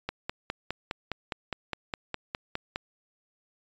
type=click train; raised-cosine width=0.3 ms; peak=-15 dBFS; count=14; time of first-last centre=0.09-2.759 s; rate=4.87 Hz; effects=resampled to 16000 Hz